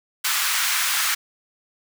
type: high-pass noise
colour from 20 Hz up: pink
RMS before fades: -22 dBFS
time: 0.24-1.15 s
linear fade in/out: 10 ms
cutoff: 1200 Hz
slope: 24 dB/octave
effects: none